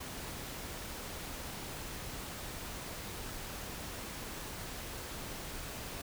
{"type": "noise", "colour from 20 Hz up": "pink", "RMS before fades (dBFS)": -43, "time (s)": [0, 6.02], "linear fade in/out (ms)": 10, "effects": []}